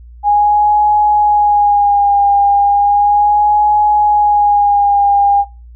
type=tone with vibrato; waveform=sine; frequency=822 Hz; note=G#5; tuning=18 cents flat; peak=-7 dBFS; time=0.23-5.45 s; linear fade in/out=50 ms; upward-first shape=sine; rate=0.35 Hz; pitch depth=33 cents each way; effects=noise-tail reverb RT60 0.3 s tail -22 dB re dry + added 59 Hz sine -33 dBFS peak until 5.75 s